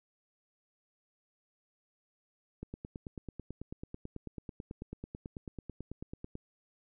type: click train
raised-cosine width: 3 ms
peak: -28 dBFS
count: 35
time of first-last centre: 2.63-6.354 s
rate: 9.13 Hz
effects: none